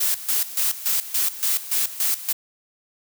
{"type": "noise with tremolo", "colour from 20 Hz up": "blue", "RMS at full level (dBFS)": -21, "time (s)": [0, 2.33], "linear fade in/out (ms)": 10, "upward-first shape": "square", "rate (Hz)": 3.5, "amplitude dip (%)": 80, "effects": []}